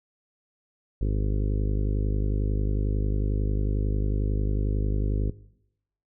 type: harmonic tone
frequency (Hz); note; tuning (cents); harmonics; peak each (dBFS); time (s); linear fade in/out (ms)
51.1; G#1; -27; 1 / 2 / 3 / 4 / 5 / 6 / 7 / 8 / 9 / 10; -23 / -29 / -37 / -38 / -38 / -39 / -41 / -41 / -46 / -48; 1.01-5.3; 5
effects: noise-tail reverb RT60 0.8 s tail -19 dB re dry